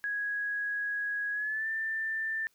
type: tone with pitch glide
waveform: sine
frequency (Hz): 1661.2 to 1780.4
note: G#6 to A6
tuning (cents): 0 to +20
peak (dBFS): -30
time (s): 0.04-2.47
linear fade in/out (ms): 0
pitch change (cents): +120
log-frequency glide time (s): 1.32-1.68
effects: white hiss -70 dBFS RMS until 2.54 s